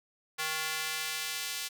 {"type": "tone with high-pass filter sweep", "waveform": "square", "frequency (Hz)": 157.1, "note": "D#3", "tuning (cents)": 17, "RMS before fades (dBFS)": -35, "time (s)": [0.38, 1.69], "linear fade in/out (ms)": 20, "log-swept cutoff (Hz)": [1400, 3200], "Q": 0.79, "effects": []}